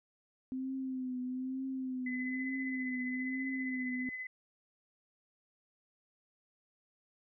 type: tone with vibrato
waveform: sine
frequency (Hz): 258.2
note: C4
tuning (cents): -23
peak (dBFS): -35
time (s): 0.52-4.09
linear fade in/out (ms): 0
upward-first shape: triangle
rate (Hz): 1.1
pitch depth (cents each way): 54
type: tone with tremolo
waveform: sine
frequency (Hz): 2021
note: B6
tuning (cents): +39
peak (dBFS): -37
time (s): 2.06-4.27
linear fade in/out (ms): 5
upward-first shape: sine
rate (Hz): 15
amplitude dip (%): 40
effects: none